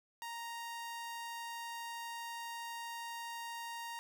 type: tone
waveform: sawtooth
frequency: 932.3 Hz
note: A#5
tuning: in tune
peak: -38 dBFS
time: 0.22-3.99 s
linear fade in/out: 0 ms
effects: none